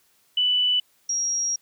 sine tone pair in turn, 2979 / 5643 Hz, F#7 / F8, +11 / +17 cents, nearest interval major seventh, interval 1106 cents, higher second, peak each -18 / -22 dBFS, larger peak first, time 0.37-0.8 / 1.09-1.56 s, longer second, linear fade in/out 5 ms, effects white hiss -63 dBFS RMS until 1.61 s + high-pass 60 Hz 12 dB/octave

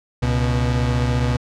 35% pulse tone pair together, 68.64 / 122.3 Hz, C#2 / B2, -16 / -16 cents, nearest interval minor seventh, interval 1000 cents, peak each -20 / -17 dBFS, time 0.22-1.37 s, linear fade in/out 10 ms, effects low-pass 6000 Hz 12 dB/octave

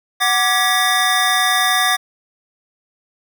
square tone cluster, 743 / 1174 / 1676 / 1947 / 3632 Hz, F#5 / D6 / G#6 / B6 / A#7, +7 / -1 / +15 / -25 / -46 cents, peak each -21 dBFS, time 0.2-1.97 s, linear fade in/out 20 ms, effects none

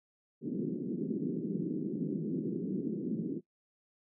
pink band-pass noise, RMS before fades -35 dBFS, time 0.41-3.41 s, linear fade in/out 50 ms, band 160 to 390 Hz, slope 48 dB/octave, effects noise-tail reverb RT60 0.1 s tail -17 dB re dry

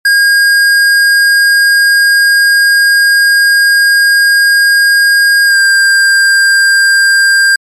square tone with pitch glide, 1624 to 1596.1 Hz, G#6 to G6, -39 to +31 cents, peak -5 dBFS, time 0.05-7.56 s, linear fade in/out 5 ms, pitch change -30 cents, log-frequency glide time 5.46-5.58 s, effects low-pass 11000 Hz 12 dB/octave + MP3 96 kbps

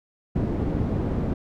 white low-pass noise, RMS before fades -25 dBFS, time 0.35-1.34 s, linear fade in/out 10 ms, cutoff 250 Hz, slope 12 dB/octave, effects none

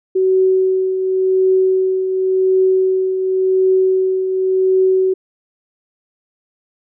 sine tone with tremolo, 376.4 Hz, F#4, 30 cents sharp, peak -9 dBFS, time 0.15-5.14 s, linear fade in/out 10 ms, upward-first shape triangle, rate 0.91 Hz, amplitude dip 55%, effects none

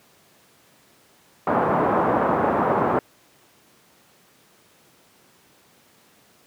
white low-pass noise, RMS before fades -20 dBFS, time 1.47-2.99 s, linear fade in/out 2 ms, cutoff 1100 Hz, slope 24 dB/octave, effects pink hiss -56 dBFS RMS until 6.46 s + high-pass 150 Hz 12 dB/octave

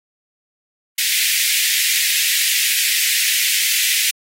pink high-pass noise, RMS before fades -18 dBFS, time 0.98-4.11 s, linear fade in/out 5 ms, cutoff 1900 Hz, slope 48 dB/octave, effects AAC 48 kbps

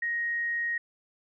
sine tone, 1876 Hz, A#6, 11 cents sharp, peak -27 dBFS, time 0.02-0.78 s, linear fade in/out 5 ms, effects none

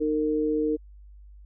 sine tone pair together, 306.4 / 457.4 Hz, D#4 / A#4, -27 / -33 cents, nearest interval perfect fifth, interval 694 cents, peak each -25 dBFS, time 0-0.77 s, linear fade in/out 20 ms, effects added 50 Hz sine -45 dBFS peak until 1.45 s

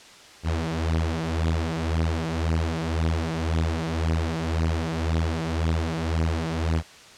sawtooth beating tone pair, 80.3 / 82.2 Hz, E2 / E2, -45 / -4 cents, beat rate 1.9 Hz, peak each -22 dBFS, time 0.43-6.83 s, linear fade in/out 50 ms, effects white hiss -47 dBFS RMS until 7.17 s + low-pass 6000 Hz 12 dB/octave

